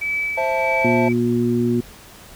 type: tone with tremolo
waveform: sine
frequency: 2300 Hz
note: D7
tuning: 37 cents flat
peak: -19 dBFS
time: 0.01-1.13 s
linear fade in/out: 10 ms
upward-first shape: sine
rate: 1.6 Hz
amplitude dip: 55%
type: chord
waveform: triangle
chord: A minor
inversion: first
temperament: just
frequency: 528 / 660 / 880 Hz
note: C5 / E5 / A5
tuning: +16 / +2 / 0 cents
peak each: -21 dBFS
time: 0.37-1.09 s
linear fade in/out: 10 ms
type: harmonic tone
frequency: 119.6 Hz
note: A#2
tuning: 45 cents sharp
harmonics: 1 / 2 / 3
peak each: -24 / -18 / -21 dBFS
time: 0.84-1.81 s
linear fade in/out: 10 ms
effects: pink hiss -43 dBFS RMS until 2.35 s